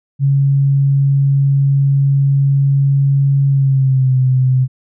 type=tone with pitch glide; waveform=sine; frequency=138.59 to 129.31 Hz; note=C#3 to C3; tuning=0 to -20 cents; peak=-9 dBFS; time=0.19-4.68 s; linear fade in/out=50 ms; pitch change=-120 cents; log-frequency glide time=3.48-4.15 s; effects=none